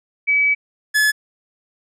sine / 45% pulse tone pair in turn, 2286 / 1712.6 Hz, D7 / A6, -47 / -47 cents, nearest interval perfect fourth, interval 500 cents, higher first, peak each -13 dBFS, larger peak neither, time 0.27-0.55 / 0.94-1.12 s, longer first, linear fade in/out 20 ms, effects resampled to 32000 Hz

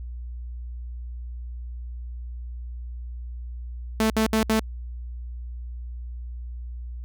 sawtooth tone bursts, 220 Hz, A3, in tune, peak -15 dBFS, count 4, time 4-4.595 s, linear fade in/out 2 ms, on 100 ms, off 65 ms, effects added 60 Hz sine -32 dBFS peak until 7.04 s

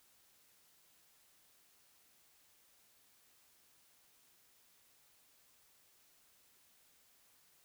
silence, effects white hiss -69 dBFS RMS until 7.64 s

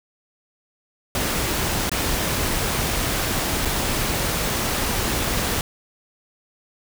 pink noise with dropouts, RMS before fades -23 dBFS, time 1.15-5.61 s, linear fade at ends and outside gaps 1 ms, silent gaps 1.895-1.916 / 3.651-3.655 s, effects none

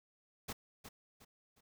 pink noise with echo, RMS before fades -42 dBFS, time 0.48-0.53 s, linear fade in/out 10 ms, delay 360 ms, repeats 3, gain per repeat -9 dB, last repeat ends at 1.61 s, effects none

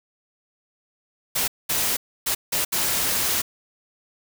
white noise bursts at uneven times, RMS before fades -23 dBFS, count 5, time 1.35-1.48 / 1.69-1.97 / 2.26-2.35 / 2.52-2.65 / 2.72-3.42 s, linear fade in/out 10 ms, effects none

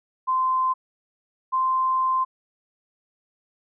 sine tone pair in turn, 1036 / 1041.5 Hz, C6 / C6, -17 / -8 cents, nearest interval unison, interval 9 cents, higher second, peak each -19 dBFS, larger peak neither, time 0.27-0.74 / 1.52-2.25 s, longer second, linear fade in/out 20 ms, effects none

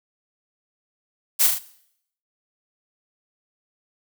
blue noise with echo, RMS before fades -17 dBFS, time 1.39-1.48 s, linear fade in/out 20 ms, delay 37 ms, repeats 3, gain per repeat -4 dB, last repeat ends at 1.591 s, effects noise-tail reverb RT60 0.7 s tail -18 dB re dry

